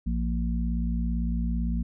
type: harmonic tone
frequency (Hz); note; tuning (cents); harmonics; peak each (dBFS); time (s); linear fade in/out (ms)
57.8; A#1; -14; 1 / 3 / 4; -26 / -31 / -32; 0.06-1.83; 10
effects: none